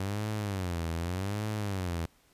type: tone with vibrato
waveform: sawtooth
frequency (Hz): 94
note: F#2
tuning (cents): +28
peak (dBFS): -27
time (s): 0-2.06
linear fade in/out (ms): 5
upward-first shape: sine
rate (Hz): 0.84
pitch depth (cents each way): 230
effects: pink hiss -65 dBFS RMS until 2.33 s + resampled to 32000 Hz